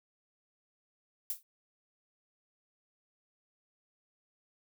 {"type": "noise with exponential decay", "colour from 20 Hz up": "violet", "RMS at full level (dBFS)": -31, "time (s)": [1.3, 1.43], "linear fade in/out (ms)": 1, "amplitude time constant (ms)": 27, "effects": []}